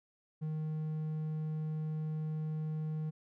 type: tone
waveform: triangle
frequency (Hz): 155.56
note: D#3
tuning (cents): 0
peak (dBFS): -32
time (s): 0.41-3.11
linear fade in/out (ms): 20
effects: none